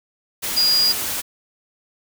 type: tone in noise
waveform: sine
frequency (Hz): 4860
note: D#8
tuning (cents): -42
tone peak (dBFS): -14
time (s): 0.56-0.93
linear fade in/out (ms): 20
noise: white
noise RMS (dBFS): -25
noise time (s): 0.42-1.22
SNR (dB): +8
effects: none